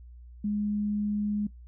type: tone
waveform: sine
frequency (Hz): 207.7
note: G#3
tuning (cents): 0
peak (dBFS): -26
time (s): 0.44-1.47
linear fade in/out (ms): 5
effects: noise-tail reverb RT60 0.1 s tail -17 dB re dry + added 60 Hz sine -45 dBFS peak until 1.67 s